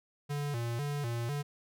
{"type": "tone with vibrato", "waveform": "square", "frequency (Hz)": 130.5, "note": "C3", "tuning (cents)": -4, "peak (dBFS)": -33, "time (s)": [0.29, 1.43], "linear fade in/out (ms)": 20, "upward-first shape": "square", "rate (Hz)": 2, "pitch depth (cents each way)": 180, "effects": []}